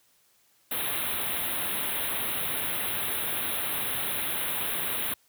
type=band-stop noise; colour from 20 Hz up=white; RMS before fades=-30 dBFS; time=0.71-5.14 s; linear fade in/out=5 ms; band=3900 to 9600 Hz; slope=96 dB/octave; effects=white hiss -65 dBFS RMS until 5.28 s + high-pass 60 Hz 12 dB/octave